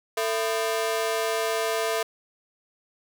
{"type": "ring-modulated tone", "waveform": "sawtooth", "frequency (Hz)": 558, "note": "C#5", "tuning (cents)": 11, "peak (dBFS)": -17, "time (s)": [0.17, 2.03], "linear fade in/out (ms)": 5, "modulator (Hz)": 110, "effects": []}